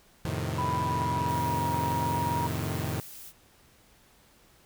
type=chord; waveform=sawtooth; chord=F dominant seventh; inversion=none; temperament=equal; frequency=87.31 / 110 / 130.81 / 155.56 Hz; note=F2 / A2 / C3 / Eb3; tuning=0 / 0 / 0 / 0 cents; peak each=-31 dBFS; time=0.25-3 s; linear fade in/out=0 ms
type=tone with pitch glide; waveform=sine; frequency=987.8 to 950.3 Hz; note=B5 to A#5; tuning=0 to +33 cents; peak=-28 dBFS; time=0.58-2.47 s; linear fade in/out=5 ms; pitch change=-67 cents; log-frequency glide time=0.78-1.66 s
type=noise; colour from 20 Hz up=blue; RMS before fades=-45 dBFS; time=1.26-3.33 s; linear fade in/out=50 ms
effects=pink hiss -60 dBFS RMS until 4.65 s